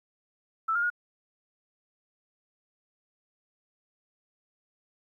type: tone with pitch steps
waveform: sine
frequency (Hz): 1320 / 1408 / 1438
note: E6 / F6 / F#6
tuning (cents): +2 / +14 / -50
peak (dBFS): -24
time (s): 0.68-0.902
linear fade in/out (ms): 10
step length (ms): 74
effects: 11-bit